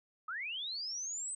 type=linear sweep; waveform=sine; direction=up; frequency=1213 to 8300 Hz; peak=-37 dBFS; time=0.28-1.35 s; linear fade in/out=5 ms; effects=none